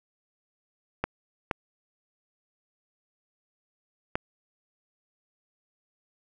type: clicks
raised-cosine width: 0.5 ms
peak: -11 dBFS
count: 3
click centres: 1.04 / 1.512 / 4.155 s
effects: none